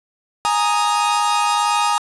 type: chord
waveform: 45% pulse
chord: Ab suspended second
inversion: none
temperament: equal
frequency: 830.6 / 932.3 / 1244.5 Hz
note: Ab5 / Bb5 / Eb6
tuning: 0 / 0 / 0 cents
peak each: -20 dBFS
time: 0.45-1.98 s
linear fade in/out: 0 ms
effects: resampled to 24000 Hz + 8-bit